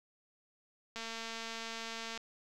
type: click train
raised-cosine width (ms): 0.2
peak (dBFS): -25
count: 277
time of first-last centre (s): 0.96-2.176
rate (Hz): 227
effects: none